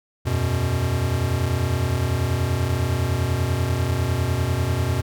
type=chord; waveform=square; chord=E suspended second; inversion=none; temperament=equal; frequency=82.41 / 92.5 / 123.47 Hz; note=E2 / F#2 / B2; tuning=0 / 0 / 0 cents; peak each=-27 / -25 / -24 dBFS; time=0.25-5.02 s; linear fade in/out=20 ms; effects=none